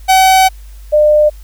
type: tone pair in turn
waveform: 45% pulse / sine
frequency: 758 / 601.6 Hz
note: F#5 / D5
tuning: +42 / +42 cents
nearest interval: major third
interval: 400 cents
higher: first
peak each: -5 dBFS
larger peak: neither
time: 0.08-0.49 / 0.92-1.3 s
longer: first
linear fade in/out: 20 ms
effects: added 50 Hz sine -30 dBFS peak until 1.43 s + white hiss -47 dBFS RMS until 1.43 s